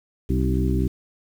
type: harmonic tone with a mistuned harmonic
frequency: 64 Hz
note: C2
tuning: 38 cents flat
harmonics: 1 / 2 / 3 / 4 / 5 / 6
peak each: -22 / -25 / -27 / -28 / -29 / -30 dBFS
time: 0.29-0.88 s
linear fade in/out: 10 ms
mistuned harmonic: 4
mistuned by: +50 cents
effects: 8-bit